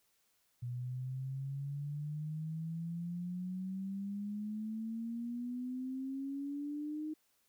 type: exponential sweep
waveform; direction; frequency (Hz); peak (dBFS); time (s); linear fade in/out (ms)
sine; up; 120.9 to 311.1; -37; 0.62-7.14; 10
effects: white hiss -75 dBFS RMS until 7.48 s